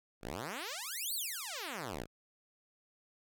5% pulse exponential two-way sweep, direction up then down, 43.65 to 4699 to 43.65 Hz, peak -28 dBFS, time 0.21-2.07 s, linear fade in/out 50 ms, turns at 1.14 s, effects none

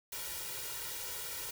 white noise with comb filter, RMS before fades -41 dBFS, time 0.12-1.51 s, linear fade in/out 5 ms, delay 2.1 ms, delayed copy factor +0.95, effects none

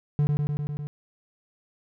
triangle tone with echo, 146.9 Hz, D3, 1 cent sharp, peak -17 dBFS, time 0.19-0.27 s, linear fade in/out 0 ms, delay 100 ms, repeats 6, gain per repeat -2 dB, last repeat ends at 0.87 s, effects none

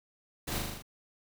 pink noise with echo, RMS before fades -36 dBFS, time 0.47-0.59 s, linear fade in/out 10 ms, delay 39 ms, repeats 6, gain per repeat -2 dB, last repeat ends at 0.824 s, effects none

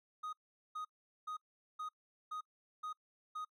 triangle tone bursts, 1247 Hz, D#6, 3 cents sharp, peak -38 dBFS, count 7, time 0.23-3.45 s, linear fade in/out 10 ms, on 100 ms, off 420 ms, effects noise-tail reverb RT60 0.1 s tail -26 dB re dry

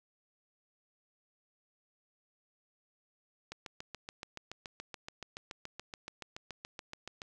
click train, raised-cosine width 0.2 ms, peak -25 dBFS, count 27, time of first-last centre 3.52-7.218 s, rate 7.03 Hz, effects none

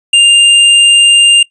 square tone, 2800 Hz, F7, 4 cents sharp, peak -3 dBFS, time 0.13-1.43 s, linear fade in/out 5 ms, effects noise-tail reverb RT60 0.1 s tail -21 dB re dry + resampled to 24000 Hz

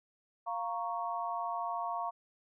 sine chord, Bb minor, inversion second, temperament equal, 698.5 / 932.3 / 1108.7 Hz, F5 / Bb5 / Db6, 0 / 0 / 0 cents, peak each -37 / -38 / -38 dBFS, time 0.46-2.11 s, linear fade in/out 20 ms, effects none

